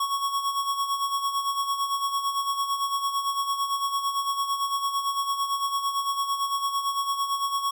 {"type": "tone with tremolo", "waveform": "square", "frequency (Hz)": 1108.7, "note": "C#6", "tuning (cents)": 0, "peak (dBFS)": -23, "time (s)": [0, 7.71], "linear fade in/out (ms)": 5, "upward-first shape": "sine", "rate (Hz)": 8.9, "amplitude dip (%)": 60, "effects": []}